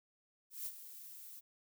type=noise with ADSR envelope; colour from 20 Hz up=violet; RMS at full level=-41 dBFS; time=0.5-1.41 s; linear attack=160 ms; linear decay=53 ms; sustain=-11 dB; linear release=23 ms; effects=none